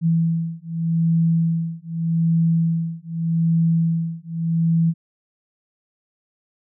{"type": "beating tone pair", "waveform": "sine", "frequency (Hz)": [164.81, 165.64], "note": ["E3", "E3"], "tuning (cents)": [0, 9], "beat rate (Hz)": 0.83, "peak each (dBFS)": -20, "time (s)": [0.01, 4.94], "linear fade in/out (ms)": 50, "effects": []}